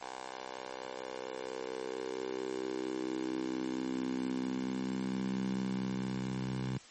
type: tone with high-pass filter sweep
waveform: 10% pulse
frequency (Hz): 64.4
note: C2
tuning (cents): -27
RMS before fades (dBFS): -37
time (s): 0.01-6.78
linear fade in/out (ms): 5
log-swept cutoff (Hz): 690 to 140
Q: 4.1
effects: white hiss -55 dBFS RMS until 6.9 s + MP3 32 kbps